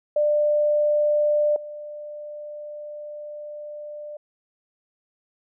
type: tone with level steps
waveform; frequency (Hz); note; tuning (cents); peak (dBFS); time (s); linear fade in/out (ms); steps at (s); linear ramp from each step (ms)
sine; 595; D5; +22; -17 / -33; 0.16-4.17; 5; 1.56; 2
effects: none